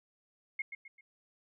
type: tone with echo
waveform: sine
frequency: 2153 Hz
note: C7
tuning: 49 cents sharp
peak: -32 dBFS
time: 0.59-0.62 s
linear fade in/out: 5 ms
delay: 130 ms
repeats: 3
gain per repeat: -8 dB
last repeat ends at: 1.01 s
effects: none